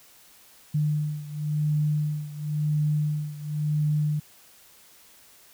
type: beating tone pair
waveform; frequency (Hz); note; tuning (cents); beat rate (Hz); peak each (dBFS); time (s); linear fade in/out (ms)
sine; 150 / 150.95; D3 / D3; +37 / +48; 0.95; -25 / -28; 0.74-4.2; 10
effects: white hiss -54 dBFS RMS until 5.53 s